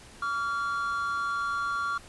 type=tone pair together; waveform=triangle; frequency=1140 / 1389.3 Hz; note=C#6 / F6; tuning=+48 / -9 cents; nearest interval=minor third; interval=343 cents; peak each=-29 / -28 dBFS; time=0.22-1.98 s; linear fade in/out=5 ms; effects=pink hiss -50 dBFS RMS until 2.08 s + resampled to 24000 Hz